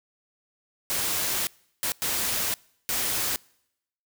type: noise bursts at uneven times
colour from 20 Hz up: white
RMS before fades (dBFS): -27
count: 4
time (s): 0.9-1.47 / 1.83-1.92 / 2.02-2.54 / 2.89-3.36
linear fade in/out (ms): 0
effects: noise-tail reverb RT60 0.8 s tail -26 dB re dry